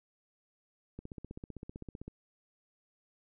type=click train; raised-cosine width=3 ms; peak=-30 dBFS; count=18; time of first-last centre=0.99-2.08 s; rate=15.6 Hz; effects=none